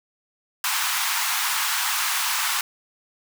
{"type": "high-pass noise", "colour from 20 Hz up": "pink", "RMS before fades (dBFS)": -24, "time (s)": [0.64, 2.61], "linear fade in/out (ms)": 2, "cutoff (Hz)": 870, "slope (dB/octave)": 48, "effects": []}